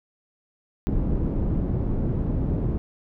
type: low-pass noise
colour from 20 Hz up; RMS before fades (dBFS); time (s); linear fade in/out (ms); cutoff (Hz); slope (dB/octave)
pink; -24; 0.87-2.78; 0; 300; 12
effects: none